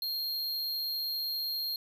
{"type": "tone", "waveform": "square", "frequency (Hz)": 4225, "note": "C8", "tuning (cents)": 16, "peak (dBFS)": -32, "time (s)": [0.02, 1.76], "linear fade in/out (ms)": 2, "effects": []}